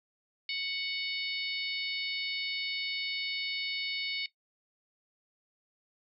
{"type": "harmonic tone", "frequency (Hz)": 740, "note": "F#5", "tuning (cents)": 0, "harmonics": [3, 4, 5, 6, 7], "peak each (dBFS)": [-36, -40, -38, -37, -47], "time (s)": [0.49, 4.26], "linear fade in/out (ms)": 2, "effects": ["noise-tail reverb RT60 0.1 s tail -17 dB re dry"]}